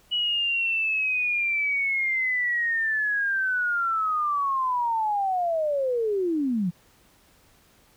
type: linear sweep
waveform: sine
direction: down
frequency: 2942 to 164.81 Hz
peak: -22 dBFS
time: 0.11-6.71 s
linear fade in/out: 20 ms
effects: pink hiss -59 dBFS RMS until 7.96 s